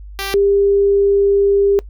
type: tone pair in turn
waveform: 5% pulse / sine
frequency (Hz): 392 / 399.8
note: G4 / G4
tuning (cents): 0 / +34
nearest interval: unison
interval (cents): 34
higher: second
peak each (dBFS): -10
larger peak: neither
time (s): 0.19-0.34 / 0.34-1.79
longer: second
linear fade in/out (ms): 0
effects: noise-tail reverb RT60 0.1 s tail -22 dB re dry + added 50 Hz sine -31 dBFS peak until 1.89 s